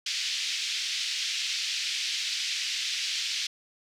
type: band-pass noise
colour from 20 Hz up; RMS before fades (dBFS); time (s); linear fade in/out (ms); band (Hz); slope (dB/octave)
white; -31; 0.06-3.47; 5; 2300 to 5300; 24
effects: none